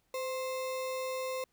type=tone with sample-and-hold; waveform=sine; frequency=516 Hz; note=C5; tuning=24 cents flat; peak=-33 dBFS; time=0.14-1.44 s; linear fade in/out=2 ms; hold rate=1575 Hz; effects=pink hiss -75 dBFS RMS until 1.52 s